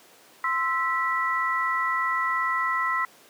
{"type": "tone cluster", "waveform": "sine", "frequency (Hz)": [1042, 1321, 1958], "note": ["C6", "E6", "B6"], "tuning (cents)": [-7, 3, -15], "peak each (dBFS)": -27, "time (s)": [0.44, 3.05], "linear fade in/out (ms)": 2, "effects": ["pink hiss -53 dBFS RMS until 3.29 s", "high-pass 300 Hz 12 dB/octave"]}